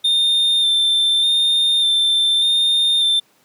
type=tone with vibrato; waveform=triangle; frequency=3600 Hz; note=A7; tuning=39 cents sharp; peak=-12 dBFS; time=0.04-3.2 s; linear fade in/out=10 ms; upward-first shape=square; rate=0.84 Hz; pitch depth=18 cents each way; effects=pink hiss -57 dBFS RMS until 3.44 s + high-pass 200 Hz 12 dB/octave